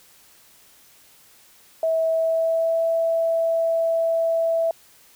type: tone with pitch glide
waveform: sine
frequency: 649 to 659.6 Hz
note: E5 to E5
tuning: -27 to +1 cents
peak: -18 dBFS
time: 1.83-4.71 s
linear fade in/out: 2 ms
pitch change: +28 cents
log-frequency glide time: 2.08-2.84 s
effects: white hiss -53 dBFS RMS until 5.15 s